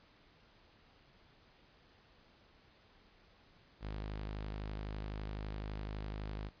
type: tone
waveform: sawtooth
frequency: 51.91 Hz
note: G#1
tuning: in tune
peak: -36 dBFS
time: 3.8-6.51 s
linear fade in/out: 50 ms
effects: pink hiss -65 dBFS RMS until 6.6 s + resampled to 11025 Hz